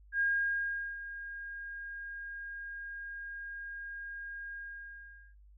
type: tone with ADSR envelope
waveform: sine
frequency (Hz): 1622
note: G#6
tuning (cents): -41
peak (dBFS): -26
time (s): 0.12-5.35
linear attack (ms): 79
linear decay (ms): 770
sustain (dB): -14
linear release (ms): 810
effects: noise-tail reverb RT60 0.3 s tail -25 dB re dry + added 50 Hz sine -55 dBFS peak until 5.57 s